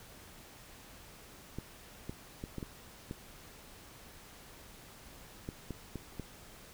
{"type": "clicks", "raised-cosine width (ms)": 3, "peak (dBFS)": -26, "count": 10, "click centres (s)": [1.586, 2.095, 2.439, 2.583, 2.628, 3.111, 5.489, 5.707, 5.957, 6.197], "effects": ["pink hiss -54 dBFS RMS until 6.73 s"]}